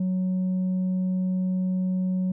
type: tone with tanh clipping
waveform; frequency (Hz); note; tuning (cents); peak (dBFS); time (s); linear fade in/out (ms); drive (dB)
sine; 185; F#3; 0; -23; 0-2.32; 5; 2
effects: none